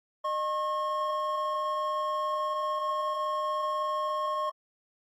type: tone pair together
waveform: triangle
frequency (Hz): 610.5 / 1082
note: D#5 / C#6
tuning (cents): -33 / -42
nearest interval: minor seventh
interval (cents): 991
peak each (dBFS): -31 / -27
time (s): 0.24-4.5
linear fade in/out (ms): 10
effects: AAC 48 kbps